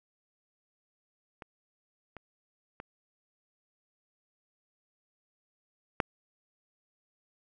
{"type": "clicks", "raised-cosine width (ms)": 0.5, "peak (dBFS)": [-28, -29, -26, -10], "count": 4, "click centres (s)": [1.422, 2.167, 2.801, 6.002], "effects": []}